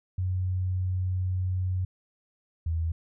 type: tone pair in turn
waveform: sine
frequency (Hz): 92.2 / 82.04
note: F#2 / E2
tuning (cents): -6 / -8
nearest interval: major second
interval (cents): 202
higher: first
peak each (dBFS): -25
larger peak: neither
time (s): 0.18-1.85 / 2.66-2.92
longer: first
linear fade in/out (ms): 5
effects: none